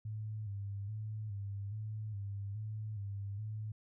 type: tone with vibrato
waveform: sine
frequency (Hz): 103.83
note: G#2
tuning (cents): 0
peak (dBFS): -38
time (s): 0.05-3.72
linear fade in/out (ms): 5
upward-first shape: square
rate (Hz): 1.2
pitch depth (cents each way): 63
effects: none